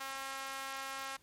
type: tone with high-pass filter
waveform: sawtooth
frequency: 269.8 Hz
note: C#4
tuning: 47 cents flat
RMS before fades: -42 dBFS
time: 0-1.17 s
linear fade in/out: 10 ms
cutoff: 1100 Hz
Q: 1.3
effects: pink hiss -68 dBFS RMS until 1.22 s + MP3 64 kbps